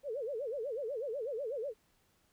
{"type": "tone with vibrato", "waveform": "sine", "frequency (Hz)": 503, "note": "B4", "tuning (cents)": 32, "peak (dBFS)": -35, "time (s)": [0.03, 1.74], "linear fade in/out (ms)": 50, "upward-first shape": "sine", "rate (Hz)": 8.1, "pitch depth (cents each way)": 270, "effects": ["pink hiss -72 dBFS RMS until 2.32 s"]}